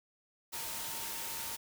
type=tone in noise; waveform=sine; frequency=915 Hz; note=A#5; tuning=32 cents flat; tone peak=-50 dBFS; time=0.52-1.57 s; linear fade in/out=20 ms; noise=white; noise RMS=-40 dBFS; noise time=0.52-1.57 s; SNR=-13 dB; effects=none